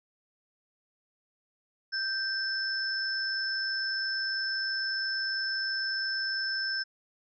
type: tone pair together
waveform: sine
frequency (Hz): 1568 / 5271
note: G6 / E8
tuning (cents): 0 / -1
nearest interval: octave + major sixth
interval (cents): 2099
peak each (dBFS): -31 / -32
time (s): 1.92-6.84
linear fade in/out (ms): 20
effects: none